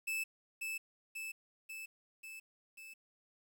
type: tone with echo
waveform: 45% pulse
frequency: 2625 Hz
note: E7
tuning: 8 cents flat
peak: -35 dBFS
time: 0.07-0.24 s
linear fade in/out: 10 ms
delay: 540 ms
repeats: 5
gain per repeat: -3 dB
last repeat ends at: 2.94 s
effects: 11-bit